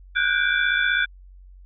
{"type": "tone cluster", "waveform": "sine", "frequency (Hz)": [1460, 1516, 1611, 2340, 3464], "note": ["F#6", "F#6", "G6", "D7", "A7"], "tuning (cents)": [-24, 42, 47, -7, -28], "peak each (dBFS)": [-23, -24, -24, -28, -28], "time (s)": [0.15, 1.06], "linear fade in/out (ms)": 20, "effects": ["added 46 Hz sine -43 dBFS peak until 1.65 s"]}